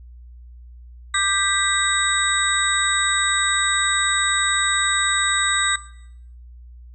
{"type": "tone cluster", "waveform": "sine", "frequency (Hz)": [1188, 1579, 1969, 3780, 7980], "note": ["D6", "G6", "B6", "A#7", "B8"], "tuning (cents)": [20, 12, -6, 23, 17], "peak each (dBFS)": -24, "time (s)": [1.14, 5.76], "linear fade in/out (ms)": 5, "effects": ["noise-tail reverb RT60 0.7 s tail -18 dB re dry", "added 60 Hz sine -39 dBFS peak until 6.94 s"]}